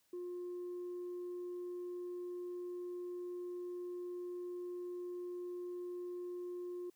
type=tone; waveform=sine; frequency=355.6 Hz; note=F4; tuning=31 cents sharp; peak=-39 dBFS; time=0.13-6.9 s; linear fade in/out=5 ms; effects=tanh soft clip ceiling -39 dBFS + white hiss -75 dBFS RMS until 6.95 s